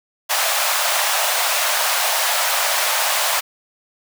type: high-pass noise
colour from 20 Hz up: pink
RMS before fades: -19 dBFS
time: 0.29-3.41 s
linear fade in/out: 20 ms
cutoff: 600 Hz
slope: 48 dB/octave
effects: none

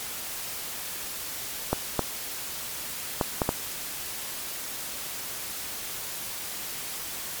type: clicks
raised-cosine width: 1 ms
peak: -8 dBFS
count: 5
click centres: 1.73 / 1.993 / 3.212 / 3.418 / 3.491 s
effects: white hiss -35 dBFS RMS until 7.4 s + MP3 96 kbps

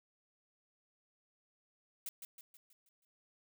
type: noise with echo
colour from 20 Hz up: blue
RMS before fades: -42 dBFS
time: 2.06-2.09 s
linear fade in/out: 2 ms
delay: 160 ms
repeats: 6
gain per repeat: -6 dB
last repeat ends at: 3.05 s
effects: none

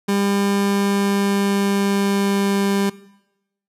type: tone with pitch glide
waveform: 30% pulse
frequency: 200 to 198.62 Hz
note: G3 to G3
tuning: +35 to +23 cents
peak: -14 dBFS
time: 0.08-2.9 s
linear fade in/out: 10 ms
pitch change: -12 cents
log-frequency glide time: 0.49-2.7 s
effects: noise-tail reverb RT60 0.9 s tail -20 dB re dry + resampled to 32000 Hz

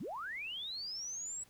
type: linear sweep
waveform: sine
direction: up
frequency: 121 to 7902 Hz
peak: -39 dBFS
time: 0-1.44 s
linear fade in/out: 10 ms
effects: pink hiss -65 dBFS RMS until 1.49 s

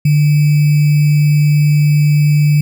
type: tone with sample-and-hold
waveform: sine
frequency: 148.4 Hz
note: D3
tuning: 18 cents sharp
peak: -7 dBFS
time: 0.05-2.61 s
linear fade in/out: 5 ms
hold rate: 2450 Hz
effects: none

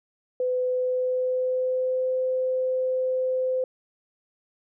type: tone with pitch glide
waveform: sine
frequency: 504 to 514 Hz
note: B4 to C5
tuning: +35 to -31 cents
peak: -22 dBFS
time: 0.4-3.64 s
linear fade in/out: 2 ms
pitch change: +34 cents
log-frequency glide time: 0.61-2.13 s
effects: none

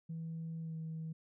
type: tone with pitch glide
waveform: sine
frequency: 163.2 to 160.4 Hz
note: E3 to E3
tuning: -17 to -47 cents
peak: -38 dBFS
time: 0.09-1.13 s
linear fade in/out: 10 ms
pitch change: -30 cents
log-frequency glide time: 0.6-0.76 s
effects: tanh soft clip ceiling -36 dBFS

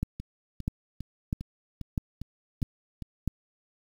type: two click trains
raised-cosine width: 5 ms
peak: -15 / -24 dBFS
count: 6 / 8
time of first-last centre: 0.03-3.277 / 0.2-3.023 s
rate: 1.54 / 2.48 Hz
effects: 8-bit

